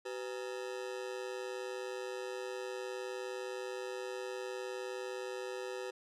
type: ring-modulated tone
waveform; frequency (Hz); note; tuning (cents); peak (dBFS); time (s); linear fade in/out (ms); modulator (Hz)
40% pulse; 440.6; A4; +2; -35; 0.05-5.91; 10; 59.7
effects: low-pass 8000 Hz 12 dB/octave